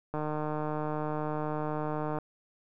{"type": "click train", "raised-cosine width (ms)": 1, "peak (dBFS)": -20, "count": 312, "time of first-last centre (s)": [0.14, 2.186], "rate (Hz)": 152, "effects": []}